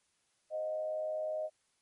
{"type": "tone with frequency modulation", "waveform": "sine", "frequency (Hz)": 622.3, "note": "D#5", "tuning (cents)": 0, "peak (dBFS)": -33, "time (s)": [0.5, 1.5], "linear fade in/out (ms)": 50, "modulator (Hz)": 100, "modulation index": 0.41, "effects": ["white hiss -75 dBFS RMS until 1.81 s", "MP3 48 kbps"]}